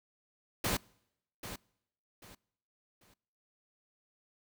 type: noise with echo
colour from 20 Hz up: pink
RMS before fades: -32 dBFS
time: 0.64-0.77 s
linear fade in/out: 5 ms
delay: 790 ms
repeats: 3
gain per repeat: -11 dB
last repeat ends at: 3.14 s
effects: noise-tail reverb RT60 0.8 s tail -26 dB re dry